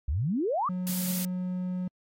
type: exponential sweep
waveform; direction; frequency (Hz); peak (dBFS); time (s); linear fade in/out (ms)
sine; up; 61.74 to 1261; -25; 0.08-0.69; 5
type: tone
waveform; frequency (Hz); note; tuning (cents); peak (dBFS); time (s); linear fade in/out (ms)
triangle; 182.1; F#3; -27; -27; 0.69-1.88; 5
type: noise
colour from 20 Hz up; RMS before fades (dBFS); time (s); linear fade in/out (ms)
blue; -33; 0.87-1.25; 0
effects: AAC 48 kbps